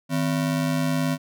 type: ring-modulated tone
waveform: square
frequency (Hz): 207.7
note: G#3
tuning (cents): 0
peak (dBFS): -19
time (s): 0.09-1.18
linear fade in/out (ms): 50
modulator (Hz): 49.4
effects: none